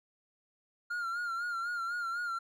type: tone with vibrato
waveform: triangle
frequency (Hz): 1396.9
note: F6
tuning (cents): 0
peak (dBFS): -31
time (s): 0.9-2.39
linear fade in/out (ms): 10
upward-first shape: sine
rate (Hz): 4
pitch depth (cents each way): 59
effects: none